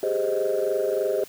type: chord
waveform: sine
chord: Ab major seventh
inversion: third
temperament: equal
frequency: 392 / 415.3 / 523.3 / 622.3 Hz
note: G4 / Ab4 / C5 / Eb5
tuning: 0 / 0 / 0 / 0 cents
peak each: -26 dBFS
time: 0.03-1.24 s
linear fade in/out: 2 ms
effects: tanh soft clip ceiling -15 dBFS + white hiss -47 dBFS RMS until 1.28 s